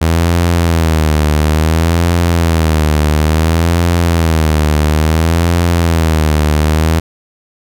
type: tone with vibrato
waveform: sawtooth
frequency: 80.7 Hz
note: E2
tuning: 36 cents flat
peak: -5 dBFS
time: 0.01-7 s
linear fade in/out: 10 ms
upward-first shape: sine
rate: 0.58 Hz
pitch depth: 110 cents each way
effects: none